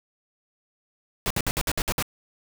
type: noise bursts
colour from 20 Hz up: pink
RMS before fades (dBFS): -25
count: 8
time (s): 1.26-2.025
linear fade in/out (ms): 0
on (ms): 44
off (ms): 59
effects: none